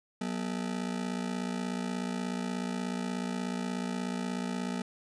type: ring-modulated tone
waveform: 40% pulse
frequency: 215.1 Hz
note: A3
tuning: 39 cents flat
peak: -28 dBFS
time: 0.21-4.82 s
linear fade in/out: 2 ms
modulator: 28.3 Hz
effects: resampled to 22050 Hz